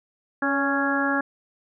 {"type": "harmonic tone with a mistuned harmonic", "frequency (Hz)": 277.2, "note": "C#4", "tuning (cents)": 0, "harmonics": [1, 2, 3, 4, 5, 6], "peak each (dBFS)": [-25, -30, -30, -31, -28, -26], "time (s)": [0.42, 1.21], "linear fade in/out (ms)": 5, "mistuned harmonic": 2, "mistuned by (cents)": 29, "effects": []}